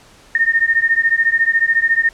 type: beating tone pair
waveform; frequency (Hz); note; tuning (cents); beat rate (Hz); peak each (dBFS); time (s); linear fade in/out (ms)
sine; 1822 / 1836; A#6 / A#6; -40 / -27; 14; -15; 0.35-2.09; 2
effects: pink hiss -46 dBFS RMS until 2.13 s + low-pass 9000 Hz 12 dB/octave